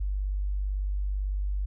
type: tone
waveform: sine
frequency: 49 Hz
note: G1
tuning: in tune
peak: -26 dBFS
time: 0-1.66 s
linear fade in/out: 10 ms
effects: none